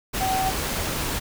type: tone in noise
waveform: sine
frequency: 760 Hz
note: F#5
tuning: 46 cents sharp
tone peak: -22 dBFS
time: 0.2-0.51 s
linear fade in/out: 20 ms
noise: pink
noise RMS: -27 dBFS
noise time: 0.13-1.2 s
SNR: +2 dB
effects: none